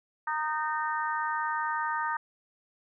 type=harmonic tone with a mistuned harmonic; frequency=308.4 Hz; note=D#4; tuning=15 cents flat; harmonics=3 / 4 / 5 / 6; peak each=-31 / -33 / -35 / -37 dBFS; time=0.27-2.17 s; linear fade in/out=5 ms; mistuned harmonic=6; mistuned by=-19 cents; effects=none